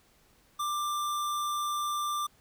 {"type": "tone", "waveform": "square", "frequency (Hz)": 1184, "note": "D6", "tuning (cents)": 14, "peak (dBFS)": -30, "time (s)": [0.59, 2.27], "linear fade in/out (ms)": 10, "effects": ["pink hiss -64 dBFS RMS until 2.4 s"]}